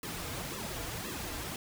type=noise with flanger; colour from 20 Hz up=pink; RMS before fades=-39 dBFS; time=0.03-1.56 s; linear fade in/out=2 ms; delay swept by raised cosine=1.3 to 5.4 ms; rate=1.9 Hz; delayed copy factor=-0.9; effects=none